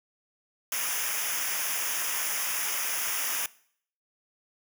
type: noise with comb filter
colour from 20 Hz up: white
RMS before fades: -30 dBFS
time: 0.72-3.46 s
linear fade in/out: 2 ms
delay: 0.24 ms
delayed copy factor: -0.9
effects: noise-tail reverb RT60 0.6 s tail -21 dB re dry